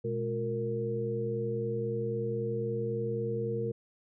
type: tone cluster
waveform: sine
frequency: 120.9 / 211.3 / 357.4 / 461.2 Hz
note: B2 / G#3 / F4 / A#4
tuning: -36 / +30 / +40 / -19 cents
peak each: -35 / -39 / -40 / -32 dBFS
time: 0.04-3.72 s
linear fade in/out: 10 ms
effects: none